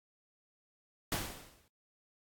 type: noise with exponential decay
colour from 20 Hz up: pink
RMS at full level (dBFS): -32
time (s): 1.12-1.68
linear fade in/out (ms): 1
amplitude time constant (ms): 120
effects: AAC 64 kbps